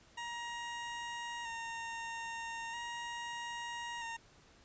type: tone with vibrato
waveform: 20% pulse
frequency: 932.3 Hz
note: A#5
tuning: in tune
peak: -35 dBFS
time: 0.17-4.17 s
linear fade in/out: 10 ms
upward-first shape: square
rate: 0.39 Hz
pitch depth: 23 cents each way
effects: pink hiss -63 dBFS RMS until 4.64 s + resampled to 16000 Hz